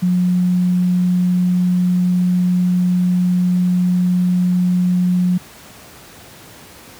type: tone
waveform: sine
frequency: 180 Hz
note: F#3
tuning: 47 cents flat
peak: -12 dBFS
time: 0.02-5.38 s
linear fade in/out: 10 ms
effects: pink hiss -40 dBFS RMS until 6.99 s + high-pass 80 Hz 12 dB/octave